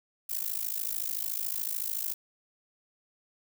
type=noise with amplitude modulation; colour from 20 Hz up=violet; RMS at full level=-29 dBFS; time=0.29-2.14 s; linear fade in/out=10 ms; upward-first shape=sine; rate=53.7 Hz; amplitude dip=95%; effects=none